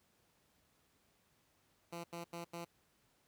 10% pulse tone bursts, 170.4 Hz, F3, 42 cents flat, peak -35 dBFS, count 4, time 1.92-2.649 s, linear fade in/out 10 ms, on 120 ms, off 83 ms, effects pink hiss -74 dBFS RMS until 3.27 s + high-pass 60 Hz 12 dB/octave

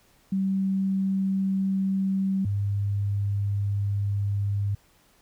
sine tone pair in turn, 192.6 / 100.88 Hz, G3 / G#2, -30 / -50 cents, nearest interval major seventh, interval 1120 cents, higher first, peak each -22 / -23 dBFS, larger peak first, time 0.32-2.45 / 2.45-4.75 s, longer second, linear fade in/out 5 ms, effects pink hiss -61 dBFS RMS until 5.21 s

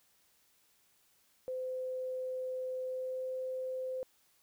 sine tone with pitch glide, 513 to 516 Hz, C5 to C5, -34 to -24 cents, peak -35 dBFS, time 1.48-4.03 s, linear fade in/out 0 ms, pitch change +10 cents, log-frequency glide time 2.85-3.27 s, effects white hiss -70 dBFS RMS until 4.42 s

